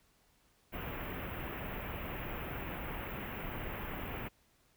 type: band-stop noise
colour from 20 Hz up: pink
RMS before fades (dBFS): -41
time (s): 0.72-4.29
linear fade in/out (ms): 20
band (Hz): 2900 to 14000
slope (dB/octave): 48
effects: pink hiss -70 dBFS RMS until 4.76 s